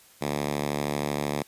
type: tone with high-pass filter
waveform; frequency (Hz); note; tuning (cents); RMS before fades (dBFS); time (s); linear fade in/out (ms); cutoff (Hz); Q
5% pulse; 72.9; D2; -12; -29; 0.21-1.43; 10; 150; 1.2
effects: white hiss -55 dBFS RMS until 1.47 s + resampled to 32000 Hz